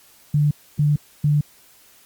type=tone bursts; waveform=sine; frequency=147.7 Hz; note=D3; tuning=10 cents sharp; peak=-14 dBFS; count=3; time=0.34-1.41 s; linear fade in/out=5 ms; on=170 ms; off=280 ms; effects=white hiss -52 dBFS RMS until 2.05 s + Opus 48 kbps